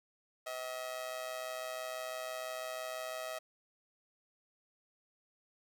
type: tone with amplitude modulation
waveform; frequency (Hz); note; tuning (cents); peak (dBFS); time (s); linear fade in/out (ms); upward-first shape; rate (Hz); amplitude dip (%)
sawtooth; 639; D#5; +46; -32; 0.46-3.39; 10; sine; 126; 70
effects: none